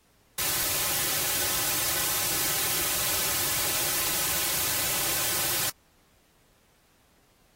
white noise with comb filter, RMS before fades -27 dBFS, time 0.38-5.7 s, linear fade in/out 5 ms, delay 4.3 ms, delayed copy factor -0.7, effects pink hiss -64 dBFS RMS until 7.55 s + AAC 48 kbps

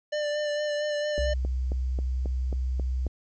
square tone with vibrato, 594 Hz, D5, 20 cents sharp, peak -27 dBFS, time 0.12-1.34 s, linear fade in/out 10 ms, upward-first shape sine, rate 4.4 Hz, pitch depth 19 cents each way
sine tone, 63.7 Hz, C2, 46 cents flat, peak -25 dBFS, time 1.18-3.08 s, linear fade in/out 10 ms
click train, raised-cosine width 2 ms, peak -22 dBFS, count 8, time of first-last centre 1.18-3.067 s, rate 3.71 Hz
effects resampled to 16000 Hz + 10-bit

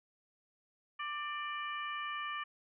harmonic tone with a mistuned harmonic, 590 Hz, D5, 8 cents sharp, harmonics 2 / 3 / 4 / 5, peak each -39 / -43 / -45 / -47 dBFS, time 0.99-2.44 s, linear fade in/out 10 ms, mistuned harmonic 3, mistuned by +19 cents, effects none

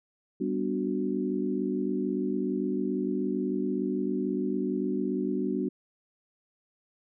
sine chord, G major seventh, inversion none, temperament equal, 196 / 246.9 / 293.7 / 370 Hz, G3 / B3 / D4 / F#4, 0 / 0 / 0 / 0 cents, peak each -32 dBFS, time 0.4-5.69 s, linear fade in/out 10 ms, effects none

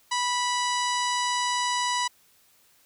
harmonic tone, 983 Hz, B5, 8 cents flat, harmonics 1 / 2 / 3 / 4 / 5 / 6 / 7 / 8 / 9 / 10, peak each -26 / -32 / -34 / -34 / -36 / -37 / -40 / -39 / -44 / -46 dBFS, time 0.11-2.08 s, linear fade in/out 10 ms, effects white hiss -61 dBFS RMS until 2.85 s

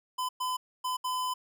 square tone bursts at uneven times, 1012 Hz, B5, 42 cents sharp, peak -30 dBFS, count 4, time 0.18-0.29 / 0.4-0.57 / 0.84-0.97 / 1.04-1.34 s, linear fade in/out 10 ms, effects none

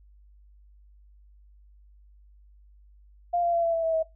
sine tone with pitch steps, 698.5 / 688.9 / 679.4 / 670 / 660.8 / 651.7 / 642.8 Hz, F5 / F5 / F5 / E5 / E5 / E5 / E5, 0 / -24 / -48 / +28 / +4 / -20 / -44 cents, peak -22 dBFS, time 3.33-4.03 s, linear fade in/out 10 ms, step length 100 ms, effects noise-tail reverb RT60 0.2 s tail -18 dB re dry + added 50 Hz sine -52 dBFS peak until 4.15 s

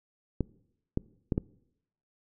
clicks, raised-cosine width 3 ms, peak -14 dBFS, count 4, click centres 0.407 / 0.974 / 1.322 / 1.379 s, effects noise-tail reverb RT60 0.8 s tail -23 dB re dry

